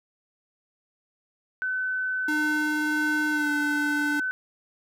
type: tone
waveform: sine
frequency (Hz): 1514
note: F#6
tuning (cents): +39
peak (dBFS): -25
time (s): 1.62-4.31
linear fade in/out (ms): 0
type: tone with pitch glide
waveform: square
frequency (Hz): 303.1 to 293.6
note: D#4 to D4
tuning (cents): -45 to 0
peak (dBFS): -27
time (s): 2.28-4.2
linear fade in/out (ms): 5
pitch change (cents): -55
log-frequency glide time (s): 3.3-3.5
effects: none